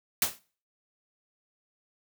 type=noise with exponential decay; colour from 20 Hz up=white; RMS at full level=-21 dBFS; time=0.22-0.39 s; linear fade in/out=2 ms; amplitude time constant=35 ms; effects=noise-tail reverb RT60 0.4 s tail -20 dB re dry